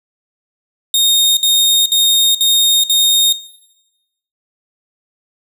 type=tone bursts; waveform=sawtooth; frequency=3699 Hz; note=A#7; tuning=14 cents flat; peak=-7 dBFS; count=5; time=0.94-3.326 s; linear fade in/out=2 ms; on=430 ms; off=59 ms; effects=noise-tail reverb RT60 1.0 s tail -18 dB re dry